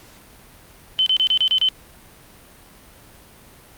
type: tone bursts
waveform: sine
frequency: 3060 Hz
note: G7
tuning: 42 cents flat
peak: -14 dBFS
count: 7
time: 0.99-1.687 s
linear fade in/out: 0 ms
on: 73 ms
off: 31 ms
effects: pink hiss -47 dBFS RMS until 3.77 s + Opus 48 kbps